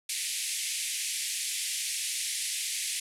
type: band-pass noise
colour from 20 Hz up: white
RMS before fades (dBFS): -33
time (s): 0.09-3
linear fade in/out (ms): 5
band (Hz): 2000 to 11000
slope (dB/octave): 48
effects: none